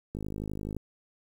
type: click train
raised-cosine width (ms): 3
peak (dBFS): -23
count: 33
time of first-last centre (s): 0.15-0.767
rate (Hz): 51.9
effects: 9-bit